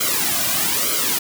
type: noise with flanger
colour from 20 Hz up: white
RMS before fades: -20 dBFS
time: 0-1.19 s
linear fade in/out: 10 ms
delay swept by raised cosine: 1.1 to 2.3 ms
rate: 1.1 Hz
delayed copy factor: -0.9
effects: none